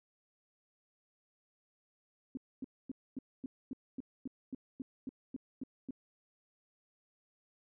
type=tone bursts; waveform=sine; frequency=261.6 Hz; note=C4; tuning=in tune; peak=-37 dBFS; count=14; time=2.35-5.908 s; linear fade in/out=2 ms; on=22 ms; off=250 ms; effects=none